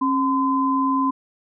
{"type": "tone pair together", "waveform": "sine", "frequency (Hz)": [270.9, 1022.8], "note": ["C#4", "C6"], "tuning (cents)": [-40, -40], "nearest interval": "octave + major seventh", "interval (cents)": 2300, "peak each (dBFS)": -20, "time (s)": [0.01, 1.11], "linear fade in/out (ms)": 10, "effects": []}